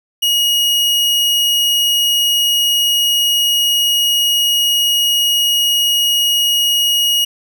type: tone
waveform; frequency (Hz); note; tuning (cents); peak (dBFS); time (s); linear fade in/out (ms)
40% pulse; 2887; F#7; -43; -11; 0.22-7.25; 10
effects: none